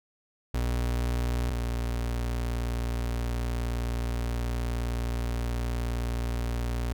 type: tone pair in turn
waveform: 35% pulse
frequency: 60.2 / 59.1 Hz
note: B1 / A#1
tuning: -44 / +24 cents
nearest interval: unison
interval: 32 cents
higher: first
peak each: -24 / -26 dBFS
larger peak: first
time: 0.54-1.5 / 1.5-6.93 s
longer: second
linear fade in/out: 5 ms
effects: none